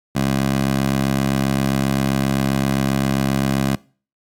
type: tone with high-pass filter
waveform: 15% pulse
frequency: 67.6 Hz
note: C#2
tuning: 43 cents flat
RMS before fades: -19 dBFS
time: 0.15-3.76 s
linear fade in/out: 10 ms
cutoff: 150 Hz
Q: 1.1
effects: noise-tail reverb RT60 0.4 s tail -23 dB re dry + AAC 64 kbps